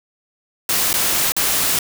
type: noise with dropouts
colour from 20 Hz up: white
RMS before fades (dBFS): -18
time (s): 0.69-1.79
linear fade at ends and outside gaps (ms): 2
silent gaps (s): 0.93-0.939 / 1.321-1.365
effects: none

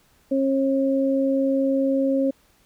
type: tone pair together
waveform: sine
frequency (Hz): 270.5 / 541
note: C#4 / C#5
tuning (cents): -42 / -42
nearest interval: octave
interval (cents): 1200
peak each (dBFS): -20 / -22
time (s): 0.31-2.31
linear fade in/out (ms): 10
effects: pink hiss -60 dBFS RMS until 2.65 s

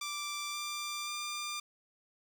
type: tone with pitch steps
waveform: 10% pulse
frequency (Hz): 1174.7 / 1184.9 / 1195.2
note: D6 / D6 / D6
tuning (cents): 0 / +15 / +30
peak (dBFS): -28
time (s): 0.01-1.6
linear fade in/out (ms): 5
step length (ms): 530
effects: none

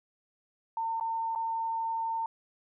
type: tone with dropouts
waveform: sine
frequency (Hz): 906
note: A#5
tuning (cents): -50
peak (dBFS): -29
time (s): 0.77-2.26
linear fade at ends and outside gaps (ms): 2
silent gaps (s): 0.999-1.009 / 1.351-1.358
effects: none

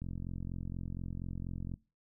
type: click train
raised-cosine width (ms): 5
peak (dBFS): -28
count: 77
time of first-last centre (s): 0.02-1.739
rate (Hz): 44.2
effects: noise-tail reverb RT60 0.3 s tail -22 dB re dry

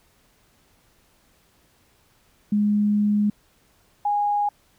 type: tone pair in turn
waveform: sine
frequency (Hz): 207.7 / 823.2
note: G#3 / G#5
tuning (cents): 0 / -16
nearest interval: 2 octaves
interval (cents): 2384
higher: second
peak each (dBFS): -17 / -19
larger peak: first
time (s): 2.52-3.3 / 4.05-4.49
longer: first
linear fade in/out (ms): 5
effects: pink hiss -61 dBFS RMS until 4.78 s

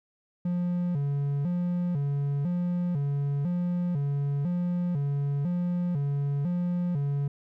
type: tone with vibrato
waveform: triangle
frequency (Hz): 158.2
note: D#3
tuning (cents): +29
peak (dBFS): -23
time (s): 0.45-7.28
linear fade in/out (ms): 5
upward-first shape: square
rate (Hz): 1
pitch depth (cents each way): 190
effects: none

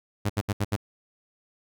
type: tone bursts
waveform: sawtooth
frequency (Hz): 102.6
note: G#2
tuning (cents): -21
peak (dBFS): -19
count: 5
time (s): 0.25-0.764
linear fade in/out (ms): 10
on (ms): 46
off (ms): 71
effects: none

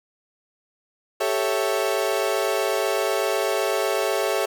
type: chord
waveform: 35% pulse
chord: A dominant seventh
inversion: third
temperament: equal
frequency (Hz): 392 / 440 / 554.4 / 659.3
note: G4 / A4 / C#5 / E5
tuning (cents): 0 / 0 / 0 / 0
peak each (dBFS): -25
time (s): 1.2-4.46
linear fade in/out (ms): 10
effects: none

